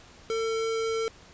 square tone, 449.5 Hz, A4, 37 cents sharp, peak -27 dBFS, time 0.3-1.08 s, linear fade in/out 0 ms, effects pink hiss -52 dBFS RMS until 1.33 s + resampled to 16000 Hz

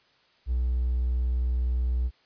triangle tone with hard clipping, 61.74 Hz, B1, in tune, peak -23 dBFS, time 0.46-2.11 s, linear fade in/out 50 ms, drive 3 dB, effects white hiss -63 dBFS RMS until 2.25 s + resampled to 11025 Hz

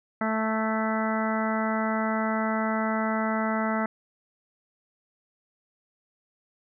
harmonic tone with a mistuned harmonic, 220 Hz, A3, in tune, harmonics 1 / 2 / 3 / 4 / 5 / 6 / 7 / 8 / 9, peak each -27 / -37 / -31 / -33 / -38 / -32 / -38 / -42 / -36 dBFS, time 0.21-3.86 s, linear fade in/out 2 ms, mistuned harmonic 8, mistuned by -24 cents, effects none

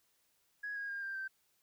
sine tone with pitch steps, 1666 / 1638.3 / 1611.1 / 1584.3 / 1558 Hz, G#6 / G#6 / G6 / G6 / G6, +5 / -24 / +47 / +18 / -11 cents, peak -37 dBFS, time 0.63-1.28 s, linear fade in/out 10 ms, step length 130 ms, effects tanh soft clip ceiling -33 dBFS + white hiss -75 dBFS RMS until 1.62 s

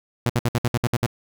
sawtooth tone bursts, 120 Hz, B2, 49 cents flat, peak -14 dBFS, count 9, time 0.26-1.063 s, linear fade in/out 0 ms, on 35 ms, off 61 ms, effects none

